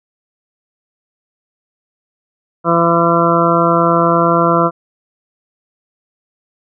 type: harmonic tone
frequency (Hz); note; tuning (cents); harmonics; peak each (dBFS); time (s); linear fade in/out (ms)
168.8; E3; +41; 1 / 2 / 3 / 4 / 6 / 7 / 8; -17 / -17 / -17 / -17 / -17 / -17 / -17; 2.64-4.71; 50
effects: none